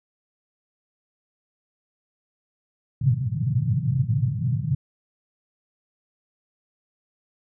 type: band-pass noise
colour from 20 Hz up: pink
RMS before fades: -23 dBFS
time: 3.01-4.75 s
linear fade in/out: 5 ms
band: 110 to 150 Hz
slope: 48 dB/octave
effects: none